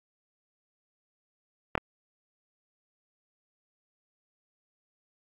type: clicks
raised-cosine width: 0.5 ms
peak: -10 / -12 dBFS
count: 2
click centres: 1.753 / 1.778 s
effects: AAC 32 kbps